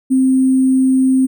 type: tone with sample-and-hold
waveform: sine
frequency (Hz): 261.6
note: C4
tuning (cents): 0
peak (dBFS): -9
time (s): 0.1-1.27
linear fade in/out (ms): 20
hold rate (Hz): 8820
effects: none